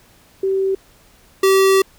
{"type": "tone pair in turn", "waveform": ["sine", "square"], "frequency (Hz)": [385.6, 385.6], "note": ["G4", "G4"], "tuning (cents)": [-28, -28], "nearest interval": "unison", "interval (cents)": 0, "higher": "neither", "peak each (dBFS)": [-15, -11], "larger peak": "second", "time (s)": [[0.43, 0.75], [1.43, 1.82]], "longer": "second", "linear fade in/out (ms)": 5, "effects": ["pink hiss -51 dBFS RMS until 1.98 s"]}